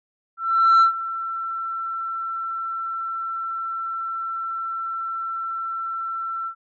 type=tone with ADSR envelope; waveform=sine; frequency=1343 Hz; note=E6; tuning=32 cents sharp; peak=-8 dBFS; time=0.37-6.55 s; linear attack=440 ms; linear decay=110 ms; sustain=-17 dB; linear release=82 ms; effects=tanh soft clip ceiling -10 dBFS